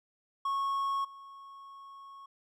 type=tone with level steps; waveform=triangle; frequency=1100 Hz; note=C#6; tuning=14 cents flat; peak=-27 / -45 dBFS; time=0.45-2.26 s; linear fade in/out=5 ms; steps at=1.04 s; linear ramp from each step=10 ms; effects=none